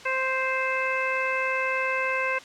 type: harmonic tone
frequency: 523.3 Hz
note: C5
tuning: in tune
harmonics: 1 / 2 / 3 / 4 / 5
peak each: -30 / -30 / -30 / -30 / -30 dBFS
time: 0.05-2.39 s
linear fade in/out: 10 ms
effects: white hiss -45 dBFS RMS until 2.44 s + low-pass 5000 Hz 12 dB/octave